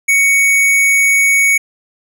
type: tone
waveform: square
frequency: 2231 Hz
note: C#7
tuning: 11 cents sharp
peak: -9 dBFS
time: 0.08-1.58 s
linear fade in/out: 10 ms
effects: none